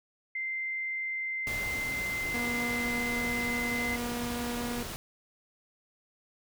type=tone with pitch glide; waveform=sine; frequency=2084 to 2058 Hz; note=C7 to C7; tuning=-7 to -29 cents; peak=-31 dBFS; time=0.35-3.96 s; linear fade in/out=5 ms; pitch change=-22 cents; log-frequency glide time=1.03-3.62 s
type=noise; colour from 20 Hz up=pink; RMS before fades=-39 dBFS; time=1.47-4.96 s; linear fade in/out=0 ms
type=tone; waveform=sawtooth; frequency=240 Hz; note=B3; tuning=49 cents flat; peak=-29 dBFS; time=2.34-4.83 s; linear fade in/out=2 ms
effects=none

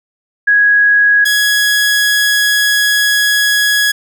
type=tone pair in turn; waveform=sine / sawtooth; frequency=1661.2 / 1671.8 Hz; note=G#6 / G#6; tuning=0 / +11 cents; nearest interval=unison; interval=11 cents; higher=second; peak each=-6 / -6 dBFS; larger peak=neither; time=0.47-1.25 / 1.25-3.92 s; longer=second; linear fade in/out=10 ms; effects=none

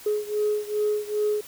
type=beating tone pair; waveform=sine; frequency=420 / 422.5 Hz; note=G#4 / G#4; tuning=+19 / +30 cents; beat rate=2.5 Hz; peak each=-24 / -26 dBFS; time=0.06-1.41 s; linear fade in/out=5 ms; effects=tanh soft clip ceiling -16 dBFS + white hiss -45 dBFS RMS until 1.47 s

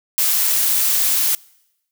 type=noise; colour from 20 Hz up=blue; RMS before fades=-17 dBFS; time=0.18-1.35 s; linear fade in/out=0 ms; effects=noise-tail reverb RT60 0.9 s tail -25 dB re dry

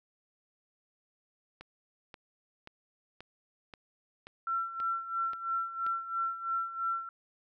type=click train; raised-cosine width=0.3 ms; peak=-30 dBFS; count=9; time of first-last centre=1.61-5.865 s; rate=1.88 Hz
type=tone with tremolo; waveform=sine; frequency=1352 Hz; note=E6; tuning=43 cents sharp; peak=-28 dBFS; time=4.47-7.09 s; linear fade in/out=2 ms; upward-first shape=sine; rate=3 Hz; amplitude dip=75%
effects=none

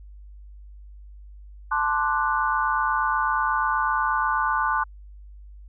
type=chord; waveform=sine; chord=D dominant seventh; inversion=second; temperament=equal; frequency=880 / 1046.5 / 1174.7 / 1480 Hz; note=A5 / C6 / D6 / F#6; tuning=0 / 0 / 0 / 0 cents; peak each=-26 dBFS; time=1.71-4.84 s; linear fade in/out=10 ms; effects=added 50 Hz sine -41 dBFS peak until 5.68 s

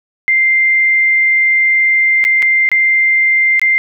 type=tone with dropouts; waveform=sine; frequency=2093 Hz; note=C7; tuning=in tune; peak=-8 dBFS; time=0.28-3.78 s; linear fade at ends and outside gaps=0 ms; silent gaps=2.241-2.25 / 2.422-2.426 / 2.69-2.716 / 3.595-3.616 s; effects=none

